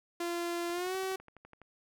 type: tone with pitch glide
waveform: sawtooth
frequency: 344.2 to 379.7 Hz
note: F4 to F#4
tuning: -25 to +45 cents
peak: -29 dBFS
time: 0.2-1.16 s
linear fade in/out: 5 ms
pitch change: +170 cents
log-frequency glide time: 0.71-0.96 s
type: click train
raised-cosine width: 0.5 ms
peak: -37 dBFS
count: 12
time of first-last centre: 0.7-1.617 s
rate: 12 Hz
effects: none